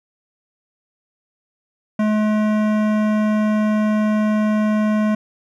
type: tone with hard clipping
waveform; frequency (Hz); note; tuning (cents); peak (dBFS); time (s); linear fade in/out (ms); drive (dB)
sine; 213.4; G#3; +47; -17; 1.99-5.15; 5; 16
effects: none